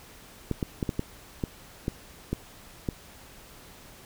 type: clicks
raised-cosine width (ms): 3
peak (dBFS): -14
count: 9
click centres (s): 0.513 / 0.628 / 0.828 / 0.892 / 0.994 / 1.438 / 1.881 / 2.33 / 2.888
effects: pink hiss -50 dBFS RMS until 4.05 s